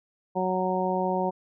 harmonic tone, 185.1 Hz, F#3, 1 cent sharp, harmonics 1 / 2 / 3 / 4 / 5, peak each -30 / -30 / -30 / -30 / -30 dBFS, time 0.35-1.31 s, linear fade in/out 20 ms, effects none

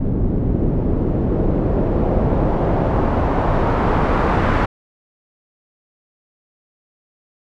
pink noise with low-pass filter sweep, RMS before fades -17 dBFS, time 0-4.66 s, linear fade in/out 10 ms, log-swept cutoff 270 to 1400 Hz, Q 1.1, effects none

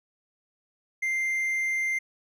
triangle tone, 2093 Hz, C7, in tune, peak -23 dBFS, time 1.02-1.99 s, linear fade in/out 10 ms, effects none

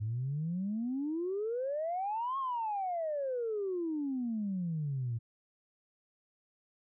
sine exponential two-way sweep, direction up then down, 103 to 1100 to 111.6 Hz, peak -31 dBFS, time 0-5.19 s, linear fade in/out 20 ms, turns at 2.38 s, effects tanh soft clip ceiling -27 dBFS

